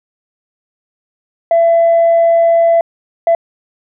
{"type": "tone bursts at uneven times", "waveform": "sine", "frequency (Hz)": 671, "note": "E5", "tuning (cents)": 31, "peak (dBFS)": -5, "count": 2, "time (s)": [[1.51, 2.81], [3.27, 3.35]], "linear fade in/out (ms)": 2, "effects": ["tanh soft clip ceiling -4 dBFS"]}